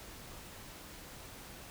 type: silence
effects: pink hiss -50 dBFS RMS until 1.7 s